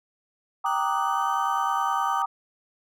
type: chord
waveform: sine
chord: Eb major seventh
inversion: first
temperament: equal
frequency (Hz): 784 / 932.3 / 1174.7 / 1244.5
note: G5 / Bb5 / D6 / Eb6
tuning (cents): 0 / 0 / 0 / 0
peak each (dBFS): -28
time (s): 0.64-2.26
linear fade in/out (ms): 10
type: tone with pitch glide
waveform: 35% pulse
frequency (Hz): 1480 to 1519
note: F#6 to F#6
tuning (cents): 0 to +45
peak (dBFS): -35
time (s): 0.66-2.22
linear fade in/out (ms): 0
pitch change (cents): +45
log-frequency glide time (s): 0.82-1.31
type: click train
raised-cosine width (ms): 0.2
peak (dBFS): -37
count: 7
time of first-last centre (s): 1.22-1.929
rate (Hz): 8.46
effects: none